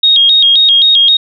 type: tone with vibrato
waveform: sine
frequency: 3488 Hz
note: A7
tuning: 16 cents flat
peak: -4 dBFS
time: 0.03-1.17 s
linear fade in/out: 5 ms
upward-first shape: square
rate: 3.8 Hz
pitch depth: 120 cents each way
effects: none